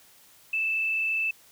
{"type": "tone with frequency modulation", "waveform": "sine", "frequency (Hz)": 2637, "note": "E7", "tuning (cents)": 0, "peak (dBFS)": -24, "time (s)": [0.53, 1.31], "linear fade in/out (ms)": 5, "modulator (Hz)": 34.3, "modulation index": 0.65, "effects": ["white hiss -56 dBFS RMS until 1.51 s"]}